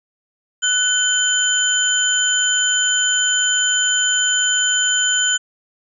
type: tone cluster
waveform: sine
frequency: 1491 / 3073 / 7010 Hz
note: F#6 / G7 / A8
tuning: +13 / -35 / -7 cents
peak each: -19 dBFS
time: 0.62-5.38 s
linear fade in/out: 20 ms
effects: none